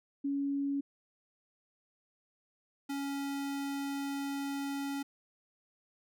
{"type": "tone pair in turn", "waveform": ["sine", "square"], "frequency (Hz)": [280, 278.9], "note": ["C#4", "C#4"], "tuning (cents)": [18, 11], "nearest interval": "unison", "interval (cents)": 7, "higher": "first", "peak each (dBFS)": [-30, -35], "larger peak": "first", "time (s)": [[0.24, 0.81], [2.89, 5.03]], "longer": "second", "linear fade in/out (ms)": 10, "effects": []}